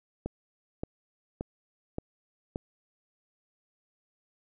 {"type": "click train", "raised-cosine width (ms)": 2, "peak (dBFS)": -19, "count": 5, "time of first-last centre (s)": [0.26, 2.559], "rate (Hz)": 1.74, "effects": []}